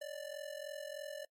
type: ring-modulated tone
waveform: square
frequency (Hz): 587.3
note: D5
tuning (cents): 0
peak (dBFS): -40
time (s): 0.01-1.25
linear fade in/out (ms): 5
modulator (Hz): 21.6
effects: noise-tail reverb RT60 0.1 s tail -23 dB re dry + MP3 64 kbps

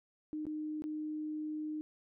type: tone with dropouts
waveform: sine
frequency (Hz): 306.4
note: D#4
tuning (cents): -27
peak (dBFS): -36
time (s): 0.33-1.81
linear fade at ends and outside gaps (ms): 0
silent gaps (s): 0.454-0.467 / 0.821-0.84
effects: none

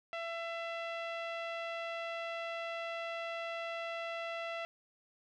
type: tone with low-pass filter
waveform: sawtooth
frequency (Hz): 670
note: E5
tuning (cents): +28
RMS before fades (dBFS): -40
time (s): 0.13-4.65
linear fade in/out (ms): 0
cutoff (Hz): 2800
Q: 2
effects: none

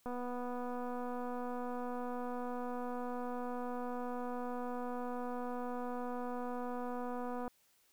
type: click train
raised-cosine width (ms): 1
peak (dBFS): -29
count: 1826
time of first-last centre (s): 0.06-7.479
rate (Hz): 246
effects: white hiss -71 dBFS RMS until 7.92 s

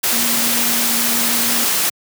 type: tone in noise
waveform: sine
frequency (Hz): 235.3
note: A#3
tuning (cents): +16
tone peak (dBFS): -25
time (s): 0.12-1.64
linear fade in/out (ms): 10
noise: white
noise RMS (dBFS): -17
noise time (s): 0.03-1.9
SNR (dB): -11
effects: high-pass 150 Hz 12 dB/octave

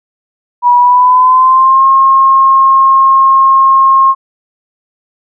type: tone with pitch glide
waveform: sine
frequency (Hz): 973 to 1073.4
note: B5 to C6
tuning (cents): -26 to +44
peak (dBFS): -3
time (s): 0.62-4.15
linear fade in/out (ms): 50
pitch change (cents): +170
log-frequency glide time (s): 0.77-1.85
effects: none

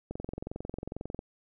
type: click train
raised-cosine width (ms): 2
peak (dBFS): -23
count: 25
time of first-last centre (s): 0.11-1.191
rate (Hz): 22.2
effects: none

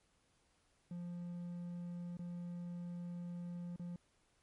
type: tone with dropouts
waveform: triangle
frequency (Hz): 174.61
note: F3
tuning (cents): 0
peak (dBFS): -40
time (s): 0.91-3.96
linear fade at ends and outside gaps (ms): 2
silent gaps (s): 2.17-2.192 / 3.761-3.795
effects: pink hiss -75 dBFS RMS until 4.42 s + MP3 48 kbps

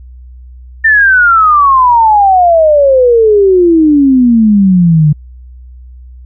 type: exponential sweep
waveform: sine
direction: down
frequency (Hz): 1811 to 146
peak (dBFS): -3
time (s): 0.84-5.13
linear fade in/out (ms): 10
effects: added 62 Hz sine -29 dBFS peak until 6.25 s

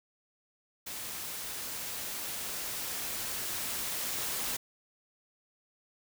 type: noise with level ramp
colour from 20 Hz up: white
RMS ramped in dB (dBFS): -40 to -34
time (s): 0.86-4.57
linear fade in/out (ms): 10
effects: none

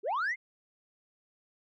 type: linear sweep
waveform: sine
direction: up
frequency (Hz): 349.2 to 2159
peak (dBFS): -26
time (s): 0.03-0.36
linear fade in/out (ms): 50
effects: tanh soft clip ceiling -27 dBFS

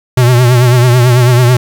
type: tone with vibrato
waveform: square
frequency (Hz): 123.47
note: B2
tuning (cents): 0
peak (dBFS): -5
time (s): 0.17-1.57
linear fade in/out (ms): 5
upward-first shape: triangle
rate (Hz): 9.1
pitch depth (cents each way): 80
effects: 7-bit

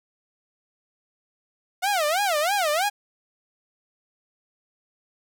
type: tone with vibrato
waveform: sawtooth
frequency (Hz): 698.5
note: F5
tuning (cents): 0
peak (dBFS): -17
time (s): 1.82-2.9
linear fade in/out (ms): 20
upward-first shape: sine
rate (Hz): 3.1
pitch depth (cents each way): 290
effects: none

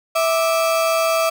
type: tone pair together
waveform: 35% pulse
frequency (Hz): 653.6 / 1174.7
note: E5 / D6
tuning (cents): -15 / 0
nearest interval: minor seventh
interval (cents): 1015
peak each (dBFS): -15 / -21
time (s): 0.15-1.3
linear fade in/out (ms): 10
effects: none

